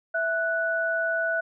sine tone pair together, 659.3 / 1480.1 Hz, E5 / F#6, 0 / 0 cents, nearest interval octave + major second, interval 1400 cents, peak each -27 / -25 dBFS, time 0.14-1.41 s, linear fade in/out 10 ms, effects none

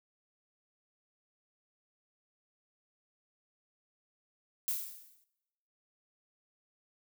violet noise with exponential decay, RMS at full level -31 dBFS, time 4.68-5.24 s, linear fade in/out 0 ms, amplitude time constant 120 ms, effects noise-tail reverb RT60 1.0 s tail -22 dB re dry

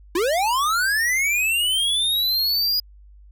square linear sweep, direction up, 317.9 to 4935 Hz, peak -19 dBFS, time 0.15-2.8 s, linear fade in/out 5 ms, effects added 50 Hz sine -44 dBFS peak until 3.31 s

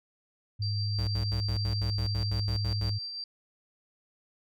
sine tone, 103.83 Hz, G#2, in tune, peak -28 dBFS, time 0.59-2.99 s, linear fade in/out 20 ms
sine tone with tremolo, 4699 Hz, D8, in tune, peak -34 dBFS, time 0.62-3.24 s, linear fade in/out 2 ms, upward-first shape sine, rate 6.3 Hz, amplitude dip 30%
square tone bursts, 62.9 Hz, B1, 32 cents sharp, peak -33 dBFS, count 12, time 0.98-2.903 s, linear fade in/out 10 ms, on 97 ms, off 69 ms
effects none

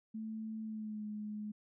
sine tone with pitch glide, 219.7 to 211 Hz, A3 to G#3, -2 to +28 cents, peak -39 dBFS, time 0.14-1.52 s, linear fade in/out 10 ms, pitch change -70 cents, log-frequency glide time 0.62-1.06 s, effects none

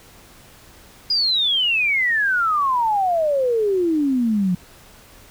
sine exponential sweep, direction down, 4978 to 174.61 Hz, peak -16 dBFS, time 1.1-4.55 s, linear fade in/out 5 ms, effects pink hiss -47 dBFS RMS until 5.3 s

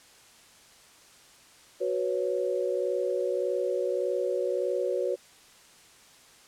sine chord, F# suspended fourth, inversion none, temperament just, 370 / 493.3 / 555 Hz, F#4 / B4 / C#5, 0 / -2 / +2 cents, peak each -30 dBFS, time 1.8-5.16 s, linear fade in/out 20 ms, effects white hiss -55 dBFS RMS until 6.47 s + low-pass 9000 Hz 12 dB/octave

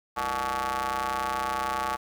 sawtooth ring-modulated tone, 130.81 Hz, C3, in tune, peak -20 dBFS, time 0.16-1.97 s, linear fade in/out 20 ms, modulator 996 Hz, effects 10-bit

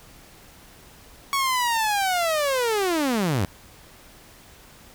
sawtooth linear sweep, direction down, 1120 to 83.5 Hz, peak -17 dBFS, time 1.33-3.45 s, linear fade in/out 0 ms, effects pink hiss -49 dBFS RMS until 4.94 s

